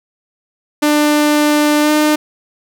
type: tone with pitch glide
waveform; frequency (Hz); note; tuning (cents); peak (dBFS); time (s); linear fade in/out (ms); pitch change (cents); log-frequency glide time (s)
sawtooth; 297.8 to 302.8; D4 to D#4; +24 to -47; -6; 0.82-2.16; 10; +29; 1.81-1.91
effects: none